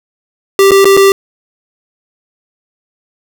square tone with dropouts, 392 Hz, G4, in tune, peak -4 dBFS, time 0.59-1.12 s, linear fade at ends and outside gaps 1 ms, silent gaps 0.709-0.717 / 0.845-0.854 / 0.968-0.973 s, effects none

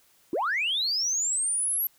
sine linear sweep, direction up, 277.2 to 11840 Hz, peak -23 dBFS, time 0.33-1.87 s, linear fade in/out 2 ms, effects tanh soft clip ceiling -20 dBFS + white hiss -62 dBFS RMS until 1.98 s

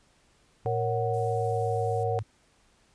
sine tone with pitch glide, 113.9 to 106.89 Hz, A#2 to A2, -40 to -50 cents, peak -30 dBFS, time 0.65-2.23 s, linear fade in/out 10 ms, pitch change -110 cents, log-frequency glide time 0.79-1.84 s
sine chord, F# major, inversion first, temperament equal, 466.2 / 554.4 / 740 Hz, A#4 / C#5 / F#5, 0 / 0 / 0 cents, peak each -29 / -34 / -30 dBFS, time 0.66-2.19 s, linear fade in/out 0 ms
violet noise, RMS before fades -49 dBFS, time 1.13-2.04 s, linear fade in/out 10 ms
effects pink hiss -64 dBFS RMS until 2.94 s + resampled to 22050 Hz

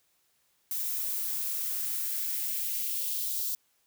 violet noise with high-pass filter sweep, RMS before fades -32 dBFS, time 0.71-3.55 s, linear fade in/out 2 ms, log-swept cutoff 580 to 4200 Hz, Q 1.8, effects white hiss -71 dBFS RMS until 3.86 s

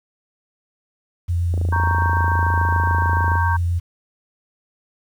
sine tone with vibrato, 86.5 Hz, F2, 16 cents flat, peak -17 dBFS, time 1.28-3.8 s, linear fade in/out 20 ms, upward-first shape sine, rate 8.3 Hz, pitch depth 15 cents each way
click train, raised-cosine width 2 ms, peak -17 dBFS, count 50, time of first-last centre 1.54-3.355 s, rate 27 Hz
sine chord, G diminished, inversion first, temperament equal, 932.3 / 1108.7 / 1568 Hz, Bb5 / Db6 / G6, 0 / 0 / 0 cents, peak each -21 / -27 / -24 dBFS, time 1.72-3.57 s, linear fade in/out 10 ms
effects 8-bit

